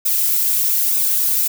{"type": "noise with flanger", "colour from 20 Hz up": "violet", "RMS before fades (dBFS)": -17, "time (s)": [0.05, 1.48], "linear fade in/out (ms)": 10, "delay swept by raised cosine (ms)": [0.79, 4.79], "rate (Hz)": 1.1, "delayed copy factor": 0.8, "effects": []}